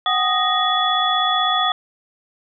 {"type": "tone cluster", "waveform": "sine", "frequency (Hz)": [739, 795, 1243, 1869, 3412], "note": ["F#5", "G5", "D#6", "A#6", "G#7"], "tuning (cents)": [-2, 24, -2, 4, 46], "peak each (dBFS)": [-22, -29, -20, -27, -20], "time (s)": [0.06, 1.72], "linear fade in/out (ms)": 2, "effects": []}